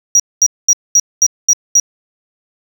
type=tone bursts; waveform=triangle; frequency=5750 Hz; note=F8; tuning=50 cents sharp; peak=-3 dBFS; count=7; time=0.15-1.799 s; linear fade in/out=2 ms; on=47 ms; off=220 ms; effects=tanh soft clip ceiling 0 dBFS